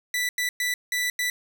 sawtooth tone bursts at uneven times, 1975.5 Hz, B6, in tune, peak -20 dBFS, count 5, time 0.14-0.29 / 0.38-0.49 / 0.6-0.74 / 0.92-1.1 / 1.19-1.3 s, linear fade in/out 2 ms, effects none

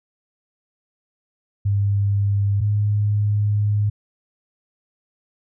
sine tone pair in turn, 100.6 / 103.91 Hz, G2 / G#2, +45 / +1 cents, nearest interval minor second, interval 56 cents, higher second, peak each -16 dBFS, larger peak neither, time 1.65-2.61 / 2.61-3.9 s, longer second, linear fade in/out 10 ms, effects none

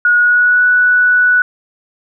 sine tone with pitch glide, 1449 to 1478.6 Hz, F#6 to F#6, -37 to -2 cents, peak -7 dBFS, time 0.05-1.42 s, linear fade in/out 2 ms, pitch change +35 cents, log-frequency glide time 0.17-0.66 s, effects none

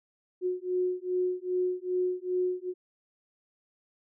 sine beating tone pair, 362.9 / 365.4 Hz, F#4 / F#4, -34 / -22 cents, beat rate 2.5 Hz, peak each -30 dBFS, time 0.41-2.74 s, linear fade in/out 50 ms, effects none

